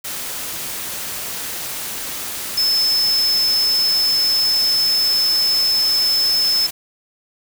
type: tone in noise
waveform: sine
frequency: 5240 Hz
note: E8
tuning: 11 cents flat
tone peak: -14 dBFS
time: 2.57-6.67 s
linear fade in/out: 10 ms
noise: white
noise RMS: -27 dBFS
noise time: 0.04-6.71 s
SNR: +10 dB
effects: none